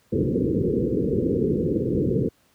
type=low-pass noise; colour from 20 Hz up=white; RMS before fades=-22 dBFS; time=0.12-2.29 s; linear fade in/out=10 ms; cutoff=490 Hz; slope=96 dB/octave; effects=pink hiss -62 dBFS RMS until 2.54 s + high-pass 80 Hz 12 dB/octave